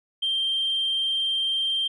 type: tone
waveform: sine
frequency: 3161 Hz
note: G7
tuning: 14 cents sharp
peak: -21 dBFS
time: 0.22-1.88 s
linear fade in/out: 10 ms
effects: tanh soft clip ceiling -18 dBFS